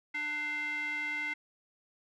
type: tone with band-pass filter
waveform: square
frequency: 298.3 Hz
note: D4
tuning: 27 cents sharp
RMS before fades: -35 dBFS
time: 0.14-1.34 s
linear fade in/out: 10 ms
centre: 2000 Hz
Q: 7.6
effects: none